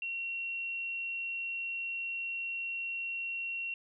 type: tone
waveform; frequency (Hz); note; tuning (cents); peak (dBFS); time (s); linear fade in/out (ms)
sine; 2735; F7; -37; -34; 0.02-3.74; 2
effects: none